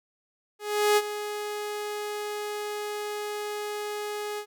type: tone with ADSR envelope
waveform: sawtooth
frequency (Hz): 417.5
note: G#4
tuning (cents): +9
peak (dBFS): -14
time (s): 0.59-4.46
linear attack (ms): 380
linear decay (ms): 42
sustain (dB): -13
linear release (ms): 76
effects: none